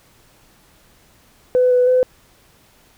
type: tone with pitch steps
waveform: sine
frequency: 502 / 497.1 / 507 Hz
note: B4 / B4 / B4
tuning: +28 / +11 / +45 cents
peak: -10 dBFS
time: 1.55-2.03 s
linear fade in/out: 0 ms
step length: 160 ms
effects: tanh soft clip ceiling -6 dBFS + pink hiss -53 dBFS RMS until 2.97 s